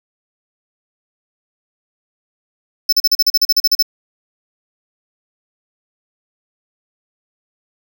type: tone bursts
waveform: square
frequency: 5274 Hz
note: E8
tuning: in tune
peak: -9 dBFS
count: 13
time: 2.89-3.826 s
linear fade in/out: 5 ms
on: 36 ms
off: 39 ms
effects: none